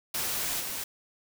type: noise with level steps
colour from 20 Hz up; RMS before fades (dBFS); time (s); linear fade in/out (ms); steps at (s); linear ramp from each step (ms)
white; -31 / -35; 0.14-0.84; 5; 0.6; 5
effects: none